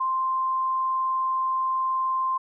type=tone; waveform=sine; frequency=1046.5 Hz; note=C6; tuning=in tune; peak=-22 dBFS; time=0-2.38 s; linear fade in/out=10 ms; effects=none